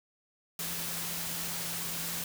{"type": "tone in noise", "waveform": "sine", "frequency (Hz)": 169.2, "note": "E3", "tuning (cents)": 45, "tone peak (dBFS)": -45, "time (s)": [0.59, 2.24], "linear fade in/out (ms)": 2, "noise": "white", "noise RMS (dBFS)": -36, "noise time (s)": [0.59, 2.24], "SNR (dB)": -12, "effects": []}